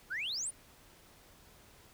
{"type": "exponential sweep", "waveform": "sine", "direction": "up", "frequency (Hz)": [1372, 9956], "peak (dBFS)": -33, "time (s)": [0.1, 0.51], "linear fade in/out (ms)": 20, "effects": ["tanh soft clip ceiling -31 dBFS", "pink hiss -60 dBFS RMS until 1.93 s"]}